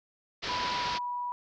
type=low-pass noise; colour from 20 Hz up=white; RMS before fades=-35 dBFS; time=0.42-0.99 s; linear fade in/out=20 ms; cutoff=5100 Hz; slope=48 dB/octave
type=tone with pitch glide; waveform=sine; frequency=987.8 to 976.5 Hz; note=B5 to B5; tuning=0 to -20 cents; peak=-31 dBFS; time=0.49-1.32 s; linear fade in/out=0 ms; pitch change=-20 cents; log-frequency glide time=0.64-0.88 s
effects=none